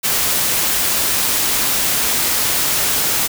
white noise, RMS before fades -17 dBFS, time 0.03-3.28 s, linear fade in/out 20 ms, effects none

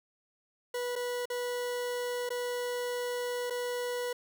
40% pulse tone with dropouts, 489.4 Hz, B4, 16 cents flat, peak -31 dBFS, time 0.74-4.13 s, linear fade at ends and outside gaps 5 ms, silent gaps 0.956-0.96 / 1.256-1.3 / 2.292-2.303 / 3.5-3.505 s, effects 10-bit

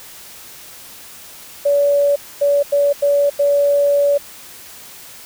sine tone bursts at uneven times, 571 Hz, D5, 49 cents flat, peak -11 dBFS, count 5, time 1.65-2.16 / 2.41-2.63 / 2.72-2.93 / 3.02-3.3 / 3.39-4.18 s, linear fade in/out 10 ms, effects white hiss -38 dBFS RMS until 5.25 s

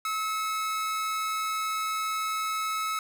45% pulse tone pair together, 1293 / 2181 Hz, E6 / C#7, -34 / -29 cents, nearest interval major sixth, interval 905 cents, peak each -28 / -38 dBFS, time 0.05-2.99 s, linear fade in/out 2 ms, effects none

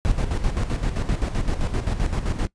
brown noise with tremolo, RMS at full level -21 dBFS, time 0.05-2.47 s, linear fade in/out 0 ms, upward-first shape square, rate 7.7 Hz, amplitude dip 60%, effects noise-tail reverb RT60 0.1 s tail -20 dB re dry + resampled to 22050 Hz

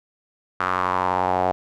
sawtooth tone with band-pass filter sweep, 91.8 Hz, F#2, 13 cents flat, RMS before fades -22 dBFS, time 0.6-1.52 s, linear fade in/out 0 ms, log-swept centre 1300 to 710 Hz, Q 3.8, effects none

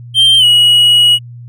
triangle tone with pitch glide, 3154 to 2909 Hz, G7 to F#7, +10 to -30 cents, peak -3 dBFS, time 0.14-1.19 s, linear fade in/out 50 ms, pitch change -140 cents, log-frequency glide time 0.38-0.45 s, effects added 120 Hz sine -28 dBFS peak until 1.48 s

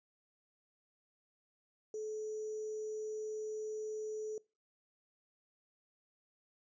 sine tone with sample-and-hold, 430.8 Hz, A4, 37 cents flat, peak -38 dBFS, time 1.94-4.38 s, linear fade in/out 2 ms, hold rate 6300 Hz, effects noise-tail reverb RT60 0.3 s tail -23 dB re dry + resampled to 16000 Hz

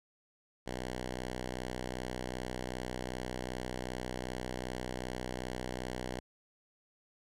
5% pulse tone, 62.6 Hz, B1, 24 cents sharp, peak -26 dBFS, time 0.66-6.2 s, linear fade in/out 10 ms, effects low-pass 10000 Hz 12 dB/octave

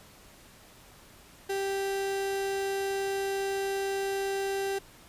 35% pulse tone, 391.9 Hz, G4, in tune, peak -27 dBFS, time 1.49-4.79 s, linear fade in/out 10 ms, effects pink hiss -54 dBFS RMS until 5.08 s + resampled to 32000 Hz

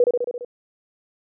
sine tone with echo, 487.1 Hz, B4, 24 cents flat, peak -11 dBFS, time 0-0.04 s, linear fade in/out 2 ms, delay 68 ms, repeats 6, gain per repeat -3 dB, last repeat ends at 0.448 s, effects none

